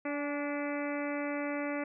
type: harmonic tone with a mistuned harmonic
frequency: 289.7 Hz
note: D4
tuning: 24 cents flat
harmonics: 1 / 2 / 3 / 4 / 5 / 6 / 7 / 8 / 9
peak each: -35 / -37 / -45 / -45 / -45 / -48 / -43 / -46 / -51 dBFS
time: 0.05-1.84 s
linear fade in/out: 5 ms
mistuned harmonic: 3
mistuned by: -31 cents
effects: none